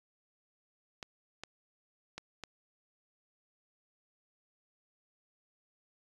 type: clicks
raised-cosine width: 0.2 ms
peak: -24 dBFS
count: 4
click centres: 1.028 / 1.436 / 2.18 / 2.437 s
effects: resampled to 24000 Hz